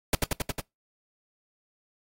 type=noise with echo; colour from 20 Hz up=pink; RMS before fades=-22 dBFS; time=0.13-0.15 s; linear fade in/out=2 ms; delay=90 ms; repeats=5; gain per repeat=-2 dB; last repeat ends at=0.6 s; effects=noise-tail reverb RT60 0.2 s tail -25 dB re dry + AAC 48 kbps

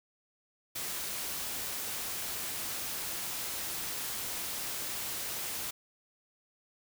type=noise; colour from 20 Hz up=white; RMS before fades=-37 dBFS; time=0.75-5.71 s; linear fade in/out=10 ms; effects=none

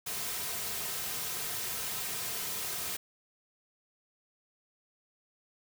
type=noise with comb filter; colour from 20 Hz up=white; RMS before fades=-36 dBFS; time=0.06-2.97 s; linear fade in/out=10 ms; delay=3.5 ms; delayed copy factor=-0.5; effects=none

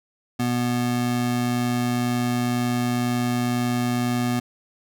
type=tone pair together; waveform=square; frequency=122 / 244 Hz; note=B2 / B3; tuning=-21 / -21 cents; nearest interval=octave; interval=1200 cents; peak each=-27 / -23 dBFS; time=0.39-4.4 s; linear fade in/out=10 ms; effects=none

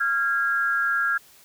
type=tone pair together; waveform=sine; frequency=1383.1 / 1640 Hz; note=F6 / G#6; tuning=-17 / -22 cents; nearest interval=minor third; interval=295 cents; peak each=-23 dBFS; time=0-1.18 s; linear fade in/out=10 ms; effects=white hiss -53 dBFS RMS until 1.44 s

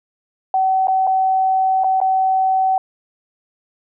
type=tone with dropouts; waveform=sine; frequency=760 Hz; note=F#5; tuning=46 cents sharp; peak=-13 dBFS; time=0.54-2.78 s; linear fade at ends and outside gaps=2 ms; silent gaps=0.872-0.882 / 1.069-1.073 / 1.837-1.843 / 2.003-2.014 s; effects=none

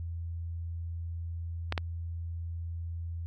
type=clicks; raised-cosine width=0.3 ms; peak=-14 dBFS; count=2; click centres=1.724 / 1.778 s; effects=added 84 Hz sine -34 dBFS peak until 3.26 s

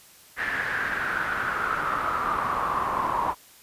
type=noise with band-pass filter sweep; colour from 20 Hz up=brown; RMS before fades=-27 dBFS; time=0.36-3.35 s; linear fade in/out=50 ms; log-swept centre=1800 to 980 Hz; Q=6.2; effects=white hiss -52 dBFS RMS until 3.62 s + resampled to 32000 Hz

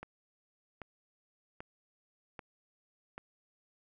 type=click train; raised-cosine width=0.5 ms; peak=-28 dBFS; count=5; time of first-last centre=0.03-3.18 s; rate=1.27 Hz; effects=none

